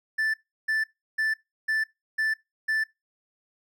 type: tone bursts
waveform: triangle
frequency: 1760 Hz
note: A6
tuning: in tune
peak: -21 dBFS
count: 6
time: 0.18-2.84 s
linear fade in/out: 10 ms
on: 160 ms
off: 340 ms
effects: noise-tail reverb RT60 0.2 s tail -21 dB re dry